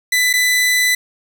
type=tone with dropouts; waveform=sawtooth; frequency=1996 Hz; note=B6; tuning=18 cents sharp; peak=-9 dBFS; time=0.12-0.95 s; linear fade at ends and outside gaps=5 ms; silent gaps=0.33-0.336 s; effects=none